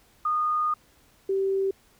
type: tone pair in turn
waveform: sine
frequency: 1228 / 387.8 Hz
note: D#6 / G4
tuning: -23 / -19 cents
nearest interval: octave + minor sixth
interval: 1996 cents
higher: first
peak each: -22 dBFS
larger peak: neither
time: 0.25-0.74 / 1.29-1.71 s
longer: first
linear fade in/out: 5 ms
effects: pink hiss -60 dBFS RMS until 1.99 s